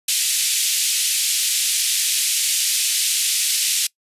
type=band-pass noise; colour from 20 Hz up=white; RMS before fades=-20 dBFS; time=0.08-3.87 s; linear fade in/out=5 ms; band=2500 to 11000 Hz; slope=24 dB/octave; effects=noise-tail reverb RT60 0.1 s tail -23 dB re dry + resampled to 32000 Hz